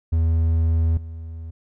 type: tone with level steps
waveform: triangle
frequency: 81.6 Hz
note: E2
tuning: 17 cents flat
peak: -14 / -29 dBFS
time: 0.12-1.51 s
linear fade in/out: 10 ms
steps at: 0.97 s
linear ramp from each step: 5 ms
effects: none